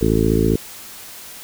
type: harmonic tone with a mistuned harmonic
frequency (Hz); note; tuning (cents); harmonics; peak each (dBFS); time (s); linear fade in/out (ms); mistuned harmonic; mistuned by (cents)
55; A1; 0; 1 / 2 / 3 / 4 / 5 / 6 / 7 / 8; -22 / -22 / -22 / -22 / -22 / -22 / -22 / -22; 0.01-0.56; 5; 1; +31
effects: white hiss -37 dBFS RMS until 1.43 s